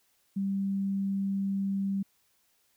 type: tone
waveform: sine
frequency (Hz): 196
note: G3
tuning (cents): 0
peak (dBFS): -27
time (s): 0.36-2.03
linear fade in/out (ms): 10
effects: white hiss -70 dBFS RMS until 2.76 s